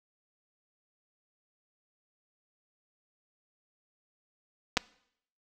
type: clicks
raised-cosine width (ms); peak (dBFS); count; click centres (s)
0.2; -7; 2; 4.77 / 4.774
effects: noise-tail reverb RT60 0.7 s tail -23 dB re dry